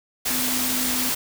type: tone in noise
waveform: sine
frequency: 252.7 Hz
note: B3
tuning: 40 cents sharp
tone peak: -29 dBFS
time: 0.3-1.1 s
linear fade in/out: 10 ms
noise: white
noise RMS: -24 dBFS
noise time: 0.25-1.15 s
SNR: -8 dB
effects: none